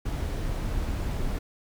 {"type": "noise", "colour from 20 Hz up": "brown", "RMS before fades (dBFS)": -29, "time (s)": [0.05, 1.39], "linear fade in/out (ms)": 10, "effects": []}